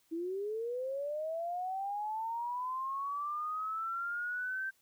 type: linear sweep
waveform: sine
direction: up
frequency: 320 to 1568 Hz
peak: -34 dBFS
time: 0.11-4.71 s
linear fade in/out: 20 ms
effects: white hiss -71 dBFS RMS until 4.81 s